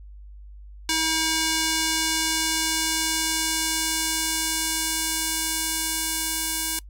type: tone with band-pass filter sweep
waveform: square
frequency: 320.2 Hz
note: D#4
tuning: 50 cents sharp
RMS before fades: -25 dBFS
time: 0.89-6.79 s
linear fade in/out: 2 ms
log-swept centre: 5500 to 11000 Hz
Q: 0.8
effects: noise-tail reverb RT60 0.1 s tail -23 dB re dry + added 50 Hz sine -40 dBFS peak until 6.89 s